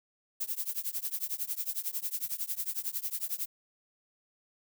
violet noise with tremolo, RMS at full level -31 dBFS, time 0.4-3.46 s, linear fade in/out 10 ms, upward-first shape triangle, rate 11 Hz, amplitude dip 100%, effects none

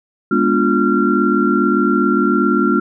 sine tone cluster, 206 / 243.6 / 290.9 / 352.6 / 1375 Hz, G#3 / B3 / D4 / F4 / F6, -14 / -24 / -16 / +17 / -27 cents, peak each -18 dBFS, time 0.31-2.8 s, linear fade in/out 5 ms, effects none

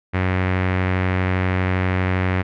sawtooth tone with low-pass filter, 92.5 Hz, F#2, in tune, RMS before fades -20 dBFS, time 0.13-2.43 s, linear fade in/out 20 ms, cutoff 2100 Hz, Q 2.7, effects none

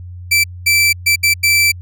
sawtooth tone bursts at uneven times, 2331 Hz, D7, 14 cents flat, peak -6 dBFS, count 5, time 0.31-0.44 / 0.66-0.93 / 1.06-1.16 / 1.23-1.34 / 1.43-1.72 s, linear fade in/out 10 ms, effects added 89 Hz sine -28 dBFS peak until 1.81 s

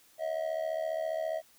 triangle tone with amplitude modulation, 643 Hz, E5, 43 cents flat, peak -25 dBFS, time 0.18-1.42 s, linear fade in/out 50 ms, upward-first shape sine, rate 74.8 Hz, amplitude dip 80%, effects white hiss -62 dBFS RMS until 1.58 s

